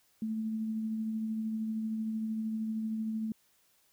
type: tone with tremolo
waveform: sine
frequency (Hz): 220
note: A3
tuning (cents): 0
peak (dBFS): -30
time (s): 0.22-3.32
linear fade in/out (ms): 2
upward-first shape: triangle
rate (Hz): 13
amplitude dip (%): 30
effects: white hiss -69 dBFS RMS until 3.92 s